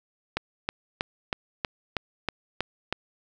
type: click train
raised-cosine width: 0.3 ms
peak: -10 dBFS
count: 9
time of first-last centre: 0.37-2.926 s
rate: 3.13 Hz
effects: none